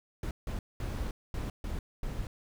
brown noise bursts at uneven times, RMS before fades -35 dBFS, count 6, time 0.23-0.31 / 0.47-0.59 / 0.8-1.11 / 1.34-1.5 / 1.64-1.79 / 2.03-2.27 s, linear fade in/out 2 ms, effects none

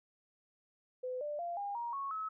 sine tone with pitch steps, 506 / 591.4 / 691.2 / 807.9 / 944.2 / 1103.6 / 1289.9 Hz, B4 / D5 / F5 / G#5 / A#5 / C#6 / E6, +42 / +12 / -18 / -48 / +22 / -8 / -38 cents, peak -36 dBFS, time 1.03-2.29 s, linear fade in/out 10 ms, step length 180 ms, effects none

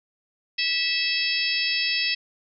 harmonic tone, 654 Hz, E5, 14 cents flat, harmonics 3 / 4 / 5 / 6 / 7 / 8, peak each -31 / -26 / -31 / -31 / -30 / -28 dBFS, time 0.58-2.15 s, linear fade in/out 10 ms, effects none

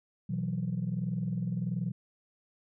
sine chord, B suspended fourth, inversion none, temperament equal, 123.47 / 164.81 / 185 Hz, B2 / E3 / F#3, 0 / 0 / 0 cents, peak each -34 / -33 / -33 dBFS, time 0.29-1.92 s, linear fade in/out 10 ms, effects tanh soft clip ceiling -23 dBFS

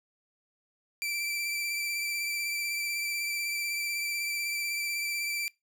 sawtooth tone with vibrato, 2340 Hz, D7, 7 cents flat, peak -27 dBFS, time 1.02-5.48 s, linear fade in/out 0 ms, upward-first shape sine, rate 16 Hz, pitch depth 21 cents each way, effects noise-tail reverb RT60 0.2 s tail -23 dB re dry

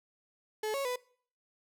35% pulse tone with pitch steps, 430.4 / 552 / 496.9 Hz, A4 / C#5 / B4, -38 / -7 / +11 cents, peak -30 dBFS, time 0.63-0.96 s, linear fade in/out 5 ms, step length 110 ms, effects noise-tail reverb RT60 0.5 s tail -22 dB re dry

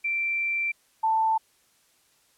sine tone pair in turn, 2349 / 886 Hz, D7 / A5, 0 / +12 cents, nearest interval octave + perfect fourth, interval 1688 cents, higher first, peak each -24 / -20 dBFS, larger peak second, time 0.04-0.72 / 1.03-1.38 s, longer first, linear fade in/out 10 ms, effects white hiss -64 dBFS RMS until 2.37 s + low-pass 12000 Hz 12 dB/octave

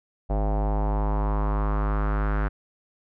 square tone with low-pass filter sweep, 51.6 Hz, G#1, 10 cents flat, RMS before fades -24 dBFS, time 0.29-2.49 s, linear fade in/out 20 ms, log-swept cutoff 720 to 1500 Hz, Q 3.3, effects none

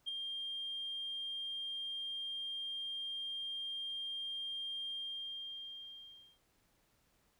sine tone with ADSR envelope, 3200 Hz, G7, 35 cents sharp, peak -32 dBFS, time 0.06-6.39 s, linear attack 27 ms, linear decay 5 ms, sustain -6 dB, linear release 1500 ms, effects tanh soft clip ceiling -33 dBFS + pink hiss -74 dBFS RMS until 7.39 s

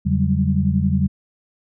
sine tone cluster, 84.1 / 140.3 / 186.8 / 197.9 Hz, E2 / C#3 / F#3 / G3, +35 / +21 / +17 / +17 cents, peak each -21 / -22 / -20 / -21 dBFS, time 0.05-1.08 s, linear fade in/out 20 ms, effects none

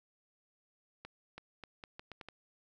accelerating click train, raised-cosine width 0.3 ms, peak -30 dBFS, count 8, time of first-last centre 1.05-2.287 s, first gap 330 ms, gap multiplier 0.78, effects none

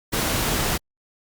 pink noise, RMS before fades -23 dBFS, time 0.12-0.78 s, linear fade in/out 20 ms, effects Opus 48 kbps

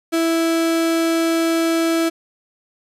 35% pulse tone, 329.6 Hz, E4, in tune, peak -14 dBFS, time 0.12-2.1 s, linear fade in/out 20 ms, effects resampled to 32000 Hz + 9-bit

